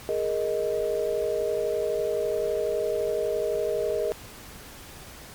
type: chord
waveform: sine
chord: Ab suspended second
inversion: none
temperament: just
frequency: 415.3 / 467.2 / 623 Hz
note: Ab4 / Bb4 / Eb5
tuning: 0 / +4 / +2 cents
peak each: -28 dBFS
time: 0.09-4.12 s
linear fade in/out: 0 ms
effects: pink hiss -44 dBFS RMS until 5.34 s + MP3 96 kbps